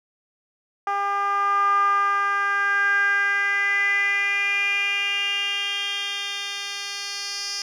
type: tone with band-pass filter sweep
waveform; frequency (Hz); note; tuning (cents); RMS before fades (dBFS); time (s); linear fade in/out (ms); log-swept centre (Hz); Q
10% pulse; 401.2; G4; +40; -23; 0.87-7.62; 2; 970 to 4900; 6
effects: none